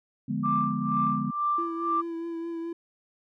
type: chord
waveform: sine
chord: D diminished seventh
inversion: none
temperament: equal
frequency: 146.83 / 174.61 / 207.7 / 246.9 Hz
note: D3 / F3 / Ab3 / Cb4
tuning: 0 / 0 / 0 / 0 cents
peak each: -33 / -35 / -30 / -31 dBFS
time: 0.28-1.31 s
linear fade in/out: 10 ms
type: tone with tremolo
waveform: sine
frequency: 1180 Hz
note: D6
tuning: 8 cents sharp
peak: -22 dBFS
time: 0.43-2.02 s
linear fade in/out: 20 ms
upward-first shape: sine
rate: 2.1 Hz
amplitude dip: 80%
type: tone with vibrato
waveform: triangle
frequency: 334.1 Hz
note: E4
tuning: 23 cents sharp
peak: -29 dBFS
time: 1.58-2.73 s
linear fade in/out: 5 ms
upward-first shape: triangle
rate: 4.7 Hz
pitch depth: 25 cents each way
effects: tanh soft clip ceiling -12 dBFS